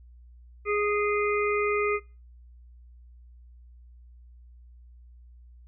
harmonic tone with a mistuned harmonic, 414.5 Hz, G#4, 3 cents flat, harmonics 1 / 3 / 5 / 6, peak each -25 / -30 / -32 / -33 dBFS, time 0.65-2 s, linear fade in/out 50 ms, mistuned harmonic 6, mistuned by -25 cents, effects noise-tail reverb RT60 0.3 s tail -23 dB re dry + added 60 Hz sine -48 dBFS peak until 5.67 s

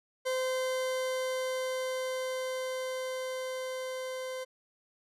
40% pulse tone with level ramp, 516 Hz, C5, 24 cents flat, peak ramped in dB -28 to -35 dBFS, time 0.25-4.45 s, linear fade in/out 20 ms, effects low-pass 12000 Hz 12 dB/octave

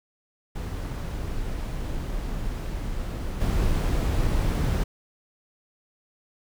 brown noise with level steps, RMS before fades -30 / -23 dBFS, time 0.55-4.84 s, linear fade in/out 10 ms, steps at 3.4 s, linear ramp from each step 20 ms, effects none

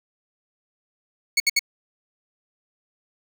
20% pulse tone bursts, 2217 Hz, C#7, in tune, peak -11 dBFS, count 3, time 1.37-1.593 s, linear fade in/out 5 ms, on 31 ms, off 65 ms, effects none

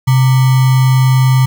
sine tone with sample-and-hold, 130 Hz, C3, 11 cents flat, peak -6 dBFS, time 0.07-1.46 s, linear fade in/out 10 ms, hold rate 1050 Hz, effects none

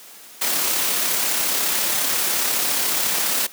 white noise with amplitude modulation, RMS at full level -20 dBFS, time 0.41-3.47 s, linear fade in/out 10 ms, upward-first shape sine, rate 34.4 Hz, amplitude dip 25%, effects white hiss -43 dBFS RMS until 3.52 s + high-pass 200 Hz 12 dB/octave

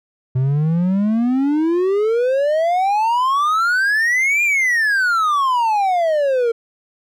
triangle exponential two-way sweep, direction up then down, 125.6 to 2437 to 452.9 Hz, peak -12 dBFS, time 0.35-6.52 s, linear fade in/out 10 ms, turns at 4.43 s, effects none

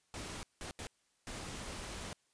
pink noise bursts at uneven times, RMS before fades -44 dBFS, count 4, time 0.14-0.43 / 0.61-0.71 / 0.79-0.87 / 1.27-2.13 s, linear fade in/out 0 ms, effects white hiss -75 dBFS RMS until 2.33 s + resampled to 22050 Hz

